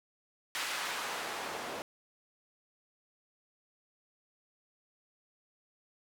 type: noise with band-pass filter sweep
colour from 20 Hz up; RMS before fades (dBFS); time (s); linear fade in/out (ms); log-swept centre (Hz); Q
white; -38; 0.55-1.82; 0; 1800 to 480; 0.75
effects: none